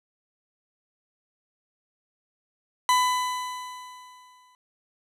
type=tone with exponential decay; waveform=40% pulse; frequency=1000 Hz; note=B5; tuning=21 cents sharp; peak=-16 dBFS; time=2.89-4.55 s; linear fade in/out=1 ms; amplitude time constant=360 ms; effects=low-pass 12000 Hz 12 dB/octave